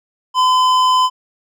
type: tone with hard clipping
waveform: triangle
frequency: 1017 Hz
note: C6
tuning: 50 cents flat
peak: -12 dBFS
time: 0.34-1.1 s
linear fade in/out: 50 ms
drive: 15 dB
effects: none